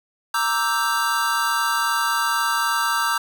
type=chord; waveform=square; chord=E half-diminished seventh; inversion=second; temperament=equal; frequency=932.3 / 1174.7 / 1318.5 / 1568 Hz; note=Bb5 / D6 / E6 / G6; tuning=0 / 0 / 0 / 0 cents; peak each=-26 / -27 / -25 / -25 dBFS; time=0.34-3.18 s; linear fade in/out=5 ms; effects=none